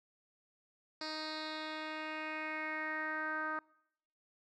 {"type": "tone with low-pass filter sweep", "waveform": "10% pulse", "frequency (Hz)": 311.1, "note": "D#4", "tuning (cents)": 0, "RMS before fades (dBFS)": -40, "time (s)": [1.01, 3.59], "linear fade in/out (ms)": 2, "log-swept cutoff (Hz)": [4800, 1400], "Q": 4.5, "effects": ["noise-tail reverb RT60 0.8 s tail -25 dB re dry"]}